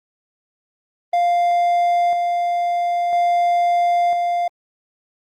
triangle tone with tremolo, 698.5 Hz, F5, in tune, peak -12 dBFS, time 1.13-4.48 s, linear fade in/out 5 ms, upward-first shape square, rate 0.5 Hz, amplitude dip 30%, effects Opus 32 kbps

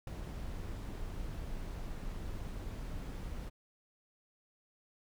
brown noise with ADSR envelope, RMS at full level -35 dBFS, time 0.07-3.5 s, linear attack 4 ms, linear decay 13 ms, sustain -6 dB, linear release 22 ms, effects none

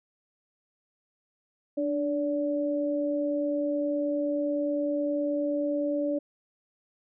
sine tone pair together, 294.4 / 576 Hz, D4 / D5, +4 / -34 cents, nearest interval octave, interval 1162 cents, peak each -28 dBFS, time 1.77-6.19 s, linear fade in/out 10 ms, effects none

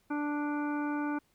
harmonic tone, 294 Hz, D4, 2 cents sharp, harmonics 1 / 2 / 3 / 4 / 5 / 7 / 8, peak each -31 / -45 / -39 / -44 / -41 / -56 / -51 dBFS, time 0.1-1.19 s, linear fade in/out 10 ms, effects pink hiss -71 dBFS RMS until 1.34 s

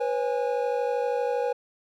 triangle tone cluster, 487.4 / 540 / 826 Hz, B4 / C#5 / G#5, -23 / -45 / -10 cents, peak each -24 / -28 / -29 dBFS, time 0-1.53 s, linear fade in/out 10 ms, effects none

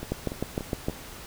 two click trains, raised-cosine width 2 ms, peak -13 / -21 dBFS, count 6 / 4, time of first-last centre 0.12-0.885 / 0.03-0.897 s, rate 6.54 / 3.46 Hz, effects pink hiss -43 dBFS RMS until 1.26 s

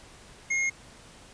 square tone, 2145 Hz, C7, 42 cents sharp, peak -25 dBFS, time 0.5-0.7 s, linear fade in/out 10 ms, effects pink hiss -51 dBFS RMS until 1.33 s + resampled to 22050 Hz

